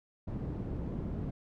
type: low-pass noise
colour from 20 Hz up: white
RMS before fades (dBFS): -37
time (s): 0.27-1.31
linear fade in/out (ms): 10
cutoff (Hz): 200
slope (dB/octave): 12
effects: none